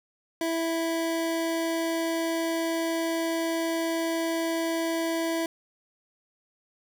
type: tone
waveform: 25% pulse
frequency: 329.6 Hz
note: E4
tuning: in tune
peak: -22 dBFS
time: 0.41-5.46 s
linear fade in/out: 2 ms
effects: none